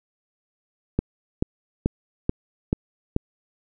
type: click train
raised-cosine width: 3 ms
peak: -7 dBFS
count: 6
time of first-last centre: 0.99-3.164 s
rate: 2.3 Hz
effects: none